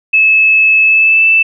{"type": "tone with pitch glide", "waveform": "sine", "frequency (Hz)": [2600, 2645], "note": ["E7", "E7"], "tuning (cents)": [-24, 5], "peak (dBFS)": -5, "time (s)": [0.13, 1.43], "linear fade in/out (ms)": 10, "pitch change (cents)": 29, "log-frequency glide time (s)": [0.83, 1.27], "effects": []}